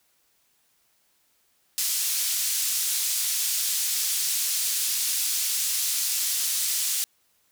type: band-pass noise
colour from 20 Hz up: pink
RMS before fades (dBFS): -26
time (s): 1.78-7.04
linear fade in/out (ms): 0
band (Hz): 5300 to 16000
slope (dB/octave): 12
effects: white hiss -67 dBFS RMS until 7.51 s